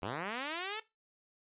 5% pulse linear sweep, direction up, 82.6 to 449 Hz, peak -25 dBFS, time 0.02-0.8 s, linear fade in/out 5 ms, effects noise-tail reverb RT60 0.2 s tail -17 dB re dry + resampled to 8000 Hz

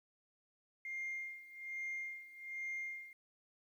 sine tone with tremolo, 2114 Hz, C7, 17 cents sharp, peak -37 dBFS, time 0.85-3.13 s, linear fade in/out 2 ms, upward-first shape sine, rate 1.2 Hz, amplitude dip 85%, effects tanh soft clip ceiling -36 dBFS + 12-bit

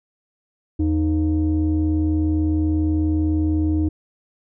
sine tone pair together, 81.8 / 309.6 Hz, E2 / D#4, -13 / -9 cents, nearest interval octave + major seventh, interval 2304 cents, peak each -18 dBFS, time 0.79-3.89 s, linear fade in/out 10 ms, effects tanh soft clip ceiling -12 dBFS

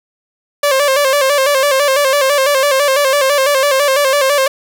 sawtooth tone with vibrato, 554.4 Hz, C#5, in tune, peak -6 dBFS, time 0.63-4.48 s, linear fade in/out 5 ms, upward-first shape square, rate 6 Hz, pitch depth 74 cents each way, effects none

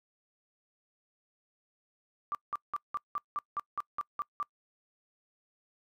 sine tone bursts, 1174.7 Hz, D6, in tune, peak -30 dBFS, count 11, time 2.32-4.428 s, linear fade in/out 0 ms, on 28 ms, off 180 ms, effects noise-tail reverb RT60 0.1 s tail -24 dB re dry

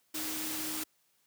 sine tone in noise, 311.1 Hz, D#4, in tune, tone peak -41 dBFS, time 0.14-0.84 s, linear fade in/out 10 ms, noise white, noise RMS -37 dBFS, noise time 0.14-0.84 s, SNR -7 dB, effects white hiss -72 dBFS RMS until 1.26 s + high-pass 80 Hz 12 dB/octave

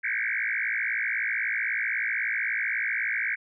sine tone with frequency modulation, 1915 Hz, A#6, 46 cents sharp, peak -25 dBFS, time 0.03-3.36 s, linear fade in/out 20 ms, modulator 56.2 Hz, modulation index 6.6, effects none

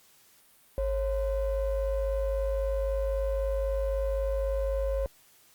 triangle ring-modulated tone, 245.1 Hz, B3, 13 cents flat, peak -21 dBFS, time 0.78-5.06 s, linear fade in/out 0 ms, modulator 297 Hz, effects white hiss -60 dBFS RMS until 5.54 s + Opus 48 kbps

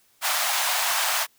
pink high-pass noise, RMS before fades -24 dBFS, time 0.21-1.27 s, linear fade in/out 50 ms, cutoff 670 Hz, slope 48 dB/octave, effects white hiss -62 dBFS RMS until 1.38 s

